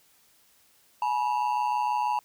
triangle ring-modulated tone, 910 Hz, A#5, 42 cents flat, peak -19 dBFS, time 1.02-2.19 s, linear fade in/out 2 ms, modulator 63.1 Hz, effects white hiss -62 dBFS RMS until 2.24 s

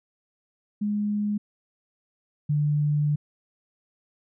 sine tone pair in turn, 207.7 / 148.02 Hz, G#3 / D3, 0 / +14 cents, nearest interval tritone, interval 586 cents, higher first, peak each -23 / -20 dBFS, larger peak second, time 0.81-1.38 / 2.49-3.16 s, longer second, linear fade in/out 10 ms, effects none

